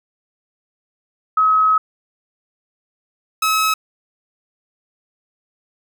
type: tone pair in turn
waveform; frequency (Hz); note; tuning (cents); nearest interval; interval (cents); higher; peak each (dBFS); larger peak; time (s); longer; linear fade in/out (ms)
sine / sawtooth; 1278 / 1286.1; D#6 / E6; +46 / -43; unison; 11; second; -11; neither; 1.37-1.78 / 3.42-3.74; first; 5
effects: none